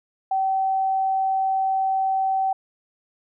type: tone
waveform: sine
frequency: 768 Hz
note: G5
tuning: 36 cents flat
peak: -19 dBFS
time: 0.31-2.53 s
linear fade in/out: 5 ms
effects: none